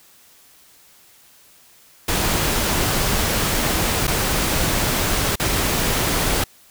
pink noise with dropouts, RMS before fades -20 dBFS, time 2.08-6.44 s, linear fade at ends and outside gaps 5 ms, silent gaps 4.071-4.077 / 5.357-5.397 s, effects white hiss -51 dBFS RMS until 6.7 s

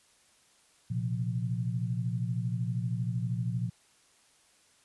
sine chord, Bb suspended second, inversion none, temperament equal with one note detuned, 118.03 / 130.81 / 174.61 Hz, Bb2 / C3 / F3, +22 / 0 / 0 cents, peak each -31 / -35 / -35 dBFS, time 0.9-3.7 s, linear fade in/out 10 ms, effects white hiss -64 dBFS RMS until 4.84 s + resampled to 24000 Hz

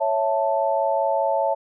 sine chord, A major, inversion first, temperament equal, 554.4 / 659.3 / 880 Hz, C#5 / E5 / A5, 0 / 0 / 0 cents, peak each -23 dBFS, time 0-1.55 s, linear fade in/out 20 ms, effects none

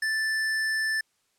sine tone with hard clipping, 1760 Hz, A6, in tune, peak -26 dBFS, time 0.02-1.01 s, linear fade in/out 5 ms, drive 16 dB, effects white hiss -71 dBFS RMS until 1.38 s + low-pass 10000 Hz 12 dB/octave

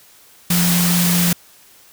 sine tone in noise, 175.1 Hz, F3, 5 cents sharp, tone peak -15 dBFS, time 0.5-1.33 s, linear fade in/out 5 ms, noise white, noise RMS -19 dBFS, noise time 0.5-1.33 s, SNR +1 dB, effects white hiss -48 dBFS RMS until 1.92 s

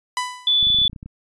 sawtooth tone with exponential decay, 996 Hz, B5, 14 cents sharp, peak -15 dBFS, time 0.17-0.63 s, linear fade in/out 1 ms, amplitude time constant 98 ms
sine tone, 3469 Hz, A7, 25 cents flat, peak -14 dBFS, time 0.47-0.88 s, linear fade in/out 2 ms
clicks, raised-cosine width 5 ms, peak -23 dBFS, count 12, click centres 0.628 / 0.67 / 0.702 / 0.746 / 0.787 / 0.817 / 0.853 / 0.897 / 0.931 / 0.962 / 1.029 / 1.06 s
effects resampled to 24000 Hz

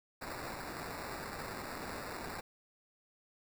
white noise with sample-and-hold, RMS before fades -43 dBFS, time 0.21-2.41 s, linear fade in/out 10 ms, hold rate 3150 Hz, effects none

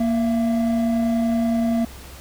triangle tone pair together, 233.5 / 670 Hz, A#3 / E5, +3 / +28 cents, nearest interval octave + tritone, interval 1825 cents, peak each -16 / -25 dBFS, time 0-1.85 s, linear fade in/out 5 ms, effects added 66 Hz sine -40 dBFS peak until 2.2 s + pink hiss -42 dBFS RMS until 2.2 s

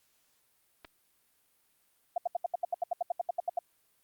clicks, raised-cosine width 0.3 ms, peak -32 dBFS, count 2, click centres 0.847 / 0.85 s
sine tone bursts, 698.5 Hz, F5, in tune, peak -26 dBFS, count 16, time 2.16-3.59 s, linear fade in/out 5 ms, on 20 ms, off 74 ms
effects white hiss -71 dBFS RMS until 4.03 s + Opus 48 kbps

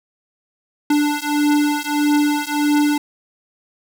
square beating tone pair, 293.7 / 295.3 Hz, D4 / D4, 0 / +10 cents, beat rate 1.6 Hz, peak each -19 dBFS, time 0.9-2.98 s, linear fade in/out 5 ms, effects none

